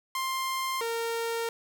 sawtooth tone pair in turn, 1053 / 461 Hz, C6 / A#4, +11 / -19 cents, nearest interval octave + major second, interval 1430 cents, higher first, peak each -25 dBFS, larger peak neither, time 0.15-0.81 / 0.81-1.49 s, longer second, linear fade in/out 2 ms, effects 10-bit

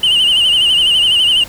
sine tone with vibrato, 2944 Hz, F#7, 9 cents flat, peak -6 dBFS, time 0.03-1.44 s, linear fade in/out 5 ms, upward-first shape sine, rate 12 Hz, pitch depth 88 cents each way, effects tanh soft clip ceiling -7 dBFS + pink hiss -34 dBFS RMS until 1.48 s

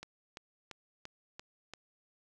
click train, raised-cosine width 0.2 ms, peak -27 dBFS, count 6, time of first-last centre 0.03-1.736 s, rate 2.93 Hz, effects none

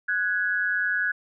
sine tone pair together, 1477 / 1667 Hz, F#6 / G#6, -3 / +6 cents, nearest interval major second, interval 209 cents, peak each -25 dBFS, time 0.08-1.12 s, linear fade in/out 10 ms, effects none

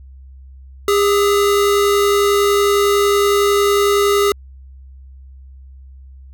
square tone pair together, 404.7 / 1285 Hz, G#4 / E6, -45 / -45 cents, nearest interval octave + minor sixth, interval 2000 cents, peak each -13 / -21 dBFS, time 0.88-4.32 s, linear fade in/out 2 ms, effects added 66 Hz sine -36 dBFS peak until 6.33 s

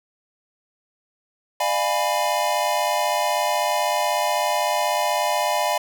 square chord, D diminished seventh, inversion none, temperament equal with one note detuned, 602.4 / 698.5 / 830.6 / 987.8 Hz, D5 / F5 / Ab5 / Cb6, +44 / 0 / 0 / 0 cents, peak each -26 dBFS, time 1.6-5.78 s, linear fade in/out 5 ms, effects none

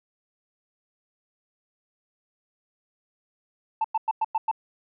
sine tone bursts, 885 Hz, A5, 10 cents sharp, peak -19 dBFS, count 6, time 3.81-4.514 s, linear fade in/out 5 ms, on 34 ms, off 100 ms, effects tanh soft clip ceiling -18 dBFS

